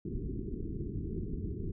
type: low-pass noise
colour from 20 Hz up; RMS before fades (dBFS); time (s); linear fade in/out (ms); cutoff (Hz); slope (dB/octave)
pink; -37; 0.05-1.72; 5; 420; 96
effects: none